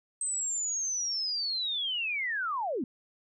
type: linear sweep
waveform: sine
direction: down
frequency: 8280 to 210 Hz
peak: -29 dBFS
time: 0.21-2.84 s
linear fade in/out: 2 ms
effects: none